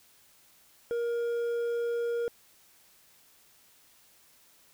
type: tone with hard clipping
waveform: triangle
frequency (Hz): 471.2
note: A#4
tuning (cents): +19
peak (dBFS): -29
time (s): 0.91-2.28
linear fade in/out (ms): 0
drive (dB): 7
effects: white hiss -61 dBFS RMS until 4.73 s